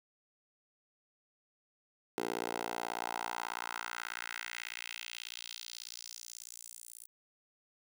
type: tone with high-pass filter sweep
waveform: 10% pulse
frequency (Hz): 58.27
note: A#1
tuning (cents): 0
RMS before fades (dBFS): -42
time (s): 2.18-7.07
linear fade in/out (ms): 0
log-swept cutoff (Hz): 420 to 10000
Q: 2
effects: none